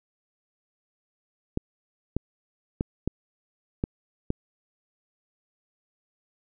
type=clicks; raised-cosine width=3 ms; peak=-12 dBFS; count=6; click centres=1.574 / 2.166 / 2.809 / 3.076 / 3.839 / 4.304 s; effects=none